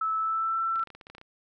sine tone with pitch glide, 1307 to 1339.1 Hz, E6 to E6, -15 to +27 cents, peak -25 dBFS, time 0.01-0.84 s, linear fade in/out 5 ms, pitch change +42 cents, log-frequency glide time 0.17-0.61 s
clicks, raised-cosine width 0.3 ms, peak -31 dBFS, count 12, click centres 0.758 / 0.795 / 0.831 / 0.873 / 0.903 / 0.95 / 1.012 / 1.069 / 1.1 / 1.15 / 1.182 / 1.214 s
effects none

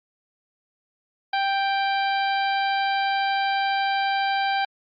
harmonic tone, 786 Hz, G5, 4 cents sharp, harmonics 1 / 2 / 3 / 4 / 5 / 6, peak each -22 / -28 / -32 / -34 / -36 / -38 dBFS, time 1.33-4.65 s, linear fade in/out 5 ms, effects Opus 48 kbps

